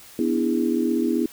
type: chord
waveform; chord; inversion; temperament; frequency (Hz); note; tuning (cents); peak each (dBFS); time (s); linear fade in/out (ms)
sine; E dominant seventh; second; equal with one note detuned; 246.9 / 293.7 / 329.6 / 410.3; B3 / D4 / E4 / G#4; 0 / 0 / 0 / -21; -23 / -27 / -23 / -28; 0.19-1.26; 2
effects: white hiss -46 dBFS RMS until 1.32 s